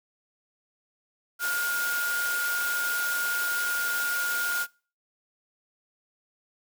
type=tone in noise; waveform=sine; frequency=1424 Hz; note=F6; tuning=33 cents sharp; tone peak=-26 dBFS; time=1.39-4.67 s; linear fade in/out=50 ms; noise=white; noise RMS=-33 dBFS; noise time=1.39-4.67 s; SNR=+4 dB; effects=noise-tail reverb RT60 0.4 s tail -25 dB re dry + high-pass 400 Hz 12 dB/octave